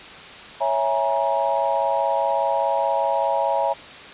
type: chord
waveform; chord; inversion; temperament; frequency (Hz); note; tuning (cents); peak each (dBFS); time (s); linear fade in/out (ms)
sine; A# half-diminished seventh; first; equal with one note detuned; 554.4 / 659.3 / 830.6 / 947; C#5 / E5 / G#5 / A#5; 0 / 0 / 0 / +27; -24; 0.6-3.74; 20
effects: white hiss -39 dBFS RMS until 4.13 s + resampled to 8000 Hz